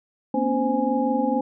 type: tone cluster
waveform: sine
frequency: 233.4 / 255.6 / 280 / 519 / 830 Hz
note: A#3 / C4 / C#4 / C5 / G#5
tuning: +2 / -40 / +18 / -14 / -1 cents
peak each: -26 dBFS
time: 0.34-1.41 s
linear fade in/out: 5 ms
effects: none